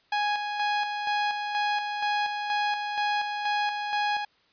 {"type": "tone with tremolo", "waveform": "sawtooth", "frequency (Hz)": 830, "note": "G#5", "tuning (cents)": -1, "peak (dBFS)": -20, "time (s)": [0.12, 4.25], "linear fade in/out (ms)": 5, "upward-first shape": "square", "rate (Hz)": 2.1, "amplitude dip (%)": 45, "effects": ["white hiss -64 dBFS RMS until 4.52 s", "resampled to 11025 Hz"]}